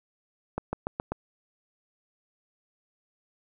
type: accelerating click train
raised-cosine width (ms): 1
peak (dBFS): -15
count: 5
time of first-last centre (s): 0.58-1.12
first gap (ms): 150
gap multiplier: 0.93
effects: none